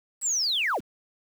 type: linear sweep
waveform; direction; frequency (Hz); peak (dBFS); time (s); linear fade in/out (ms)
sine; down; 7970 to 61.3; -22; 0.21-0.81; 50
effects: tanh soft clip ceiling -19 dBFS + 8-bit